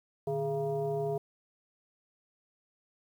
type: tone with frequency modulation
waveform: sine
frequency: 415.3 Hz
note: G#4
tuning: in tune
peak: -29 dBFS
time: 0.27-1.18 s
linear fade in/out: 5 ms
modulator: 266 Hz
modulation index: 1
effects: 10-bit